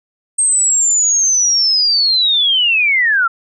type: linear sweep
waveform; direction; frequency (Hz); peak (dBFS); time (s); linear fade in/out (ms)
sine; down; 8460 to 1318.5; -10; 0.38-3.28; 10
effects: none